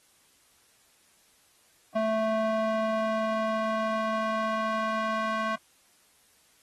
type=tone with band-pass filter sweep; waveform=square; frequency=220 Hz; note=A3; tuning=in tune; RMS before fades=-28 dBFS; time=1.95-5.56 s; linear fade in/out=10 ms; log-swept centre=710 to 1200 Hz; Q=1.8; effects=white hiss -63 dBFS RMS until 6.62 s + AAC 32 kbps